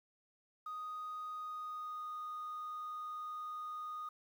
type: tone with pitch glide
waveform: sine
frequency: 1244.5 to 1235.2 Hz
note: D#6 to D#6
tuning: 0 to -13 cents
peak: -39 dBFS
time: 0.66-4.09 s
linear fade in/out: 5 ms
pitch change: -13 cents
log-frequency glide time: 1.3-2.1 s
effects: tanh soft clip ceiling -39 dBFS + 11-bit